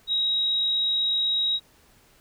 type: tone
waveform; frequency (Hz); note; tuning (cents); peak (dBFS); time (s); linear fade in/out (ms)
sine; 3814; A#7; +39; -21; 0.07-1.6; 50
effects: pink hiss -58 dBFS RMS until 2.2 s